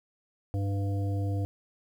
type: harmonic tone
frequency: 99.4 Hz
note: G2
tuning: 25 cents sharp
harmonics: 1 / 3 / 5 / 7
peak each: -27 / -37 / -41 / -44 dBFS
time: 0.54-1.45 s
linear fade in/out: 0 ms
effects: 10-bit